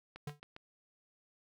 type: click train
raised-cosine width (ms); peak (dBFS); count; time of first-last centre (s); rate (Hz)
0.3; -32; 4; 0.16-0.564; 7.42
type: tone with exponential decay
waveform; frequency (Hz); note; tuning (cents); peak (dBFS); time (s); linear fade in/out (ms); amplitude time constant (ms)
square; 146.83; D3; 0; -37; 0.27-0.4; 5; 27
effects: none